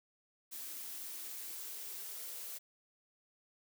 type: noise with high-pass filter sweep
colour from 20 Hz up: blue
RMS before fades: -45 dBFS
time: 0.51-2.59 s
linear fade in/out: 20 ms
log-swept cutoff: 270 to 470 Hz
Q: 4
effects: none